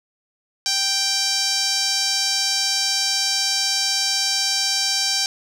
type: tone with band-pass filter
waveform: sawtooth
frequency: 784 Hz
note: G5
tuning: in tune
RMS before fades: -21 dBFS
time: 0.66-5.26 s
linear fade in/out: 0 ms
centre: 5400 Hz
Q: 3.4
effects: none